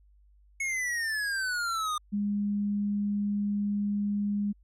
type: exponential sweep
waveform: square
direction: down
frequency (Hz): 2200 to 1210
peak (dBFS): -29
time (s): 0.6-1.98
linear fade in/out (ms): 5
type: tone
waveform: sine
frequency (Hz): 204.5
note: G#3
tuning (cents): -26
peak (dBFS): -26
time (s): 2.12-4.53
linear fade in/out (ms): 20
effects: added 50 Hz sine -57 dBFS peak until 4.63 s + low-pass 11000 Hz 12 dB/octave